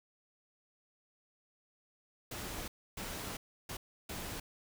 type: noise bursts at uneven times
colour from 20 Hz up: pink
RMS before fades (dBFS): -42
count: 4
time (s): 2.31-2.68 / 2.97-3.37 / 3.69-3.77 / 4.09-4.4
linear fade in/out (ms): 5
effects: none